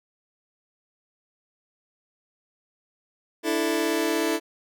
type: chord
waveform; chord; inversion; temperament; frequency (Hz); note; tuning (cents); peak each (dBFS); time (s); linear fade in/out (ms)
sawtooth; D suspended second; none; just; 293.7 / 330.4 / 440.5; D4 / E4 / A4; 0 / +4 / +2; -25 / -21 / -23; 3.43-4.4; 50
effects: none